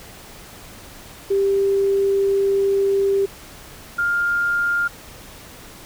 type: tone pair in turn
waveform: sine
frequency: 394.1 / 1404.4 Hz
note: G4 / F6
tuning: +9 / +9 cents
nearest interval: octave + minor seventh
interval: 2200 cents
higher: second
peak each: -15 / -17 dBFS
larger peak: first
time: 1.3-3.26 / 3.98-4.88 s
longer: first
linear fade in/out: 10 ms
effects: pink hiss -41 dBFS RMS until 5.85 s